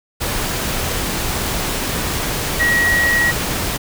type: tone in noise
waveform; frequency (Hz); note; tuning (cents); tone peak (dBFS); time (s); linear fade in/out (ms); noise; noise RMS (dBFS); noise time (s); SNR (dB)
sine; 1907; A#6; +39; -13; 2.59-3.32; 20; pink; -21; 0.2-3.78; +5
effects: none